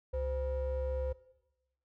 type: ring-modulated tone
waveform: triangle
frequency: 223.8 Hz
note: A3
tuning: 30 cents sharp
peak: -27 dBFS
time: 0.13-1.13 s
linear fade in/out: 10 ms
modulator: 291 Hz
effects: noise-tail reverb RT60 1.0 s tail -18 dB re dry